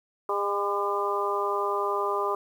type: harmonic tone with a mistuned harmonic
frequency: 202.5 Hz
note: G#3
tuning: 43 cents flat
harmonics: 2 / 3 / 4 / 5 / 6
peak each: -29 / -34 / -34 / -30 / -30 dBFS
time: 0.29-2.35 s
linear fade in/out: 2 ms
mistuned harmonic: 6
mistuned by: -19 cents
effects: 9-bit